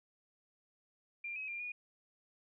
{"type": "tone with pitch steps", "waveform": "sine", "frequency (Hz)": [2386, 2546, 2390, 2450], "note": ["D7", "D#7", "D7", "D#7"], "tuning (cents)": [27, 39, 30, -27], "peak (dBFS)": -39, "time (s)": [1.24, 1.72], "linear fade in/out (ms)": 5, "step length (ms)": 120, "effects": []}